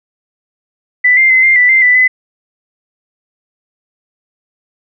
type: tone with pitch steps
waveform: sine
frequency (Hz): 1988 / 2101 / 2049 / 2100 / 1979 / 2084 / 1985 / 2017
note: B6 / C7 / C7 / C7 / B6 / C7 / B6 / B6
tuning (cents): +11 / +7 / -37 / +6 / +3 / -7 / +8 / +36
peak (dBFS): -5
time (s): 1.04-2.08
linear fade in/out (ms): 10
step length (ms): 130
effects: none